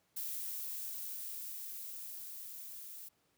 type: noise with level ramp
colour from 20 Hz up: violet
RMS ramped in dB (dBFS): -40 to -49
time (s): 0.16-3.09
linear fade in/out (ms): 10
effects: pink hiss -75 dBFS RMS until 3.37 s + high-pass 100 Hz 12 dB/octave